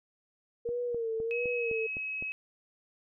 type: tone with vibrato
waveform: sine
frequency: 466.4 Hz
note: A#4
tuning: 1 cent sharp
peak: -30 dBFS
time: 0.65-1.87 s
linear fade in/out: 10 ms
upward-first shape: sine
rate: 1.5 Hz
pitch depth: 77 cents each way
type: click train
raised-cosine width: 2 ms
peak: -30 dBFS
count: 7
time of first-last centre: 0.69-2.225 s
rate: 3.91 Hz
type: tone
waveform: sine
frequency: 2560 Hz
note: D#7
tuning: 49 cents sharp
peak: -33 dBFS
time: 1.31-2.32 s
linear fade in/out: 0 ms
effects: none